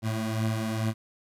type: beating tone pair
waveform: 25% pulse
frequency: 110 / 112.3 Hz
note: A2 / A2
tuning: 0 / +36 cents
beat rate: 2.3 Hz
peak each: -24 / -29 dBFS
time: 0.02-0.94 s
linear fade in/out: 50 ms
effects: resampled to 32000 Hz + 10-bit